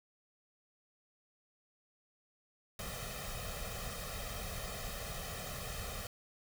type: noise with comb filter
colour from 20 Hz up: pink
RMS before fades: -42 dBFS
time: 2.79-6.07 s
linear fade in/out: 2 ms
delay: 1.6 ms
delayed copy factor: +0.85
effects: none